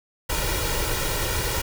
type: noise with comb filter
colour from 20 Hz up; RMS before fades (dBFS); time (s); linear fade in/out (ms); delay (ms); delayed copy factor
pink; -25; 0.29-1.62; 10; 2.1; +0.7
effects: none